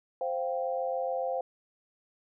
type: chord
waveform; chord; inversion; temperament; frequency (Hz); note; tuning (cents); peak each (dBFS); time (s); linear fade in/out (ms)
sine; C suspended fourth; none; just; 523.3 / 697.7 / 784.9; C5 / F5 / G5; 0 / -2 / +2; -31 / -34 / -36; 0.21-1.41; 2
effects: none